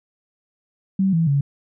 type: tone with pitch steps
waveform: sine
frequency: 192.3 / 164.53 / 140.77 Hz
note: G3 / E3 / C#3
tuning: -33 / -3 / +27 cents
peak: -15 dBFS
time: 0.99-1.41 s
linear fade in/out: 5 ms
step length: 140 ms
effects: none